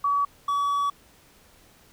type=tone pair in turn; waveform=sine / triangle; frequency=1138 / 1138 Hz; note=C#6 / C#6; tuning=+45 / +45 cents; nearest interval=unison; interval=0 cents; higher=neither; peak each=-20 dBFS; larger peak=neither; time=0.04-0.25 / 0.48-0.9 s; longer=second; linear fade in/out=5 ms; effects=pink hiss -56 dBFS RMS until 1.92 s